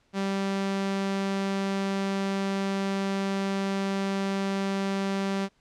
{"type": "tone", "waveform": "sawtooth", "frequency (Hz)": 195.5, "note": "G3", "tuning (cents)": -4, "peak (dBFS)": -22, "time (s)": [0.13, 5.49], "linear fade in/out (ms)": 50, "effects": ["pink hiss -67 dBFS RMS until 5.6 s", "low-pass 6000 Hz 12 dB/octave"]}